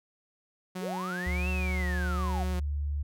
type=tone with vibrato; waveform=sawtooth; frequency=181.9 Hz; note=F#3; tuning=29 cents flat; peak=-30 dBFS; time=0.75-2.6 s; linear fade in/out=10 ms; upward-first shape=square; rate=1.4 Hz; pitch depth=20 cents each way
type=linear two-way sweep; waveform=sine; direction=up then down; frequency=349.2 to 2721 to 674 Hz; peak=-34 dBFS; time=0.81-2.44 s; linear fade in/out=10 ms; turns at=1.49 s
type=tone with pitch glide; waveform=sine; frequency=71.7 to 72.49 Hz; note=D2 to D2; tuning=-41 to -22 cents; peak=-28 dBFS; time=1.26-3.03 s; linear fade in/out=10 ms; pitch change=+19 cents; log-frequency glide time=1.43-2.65 s
effects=none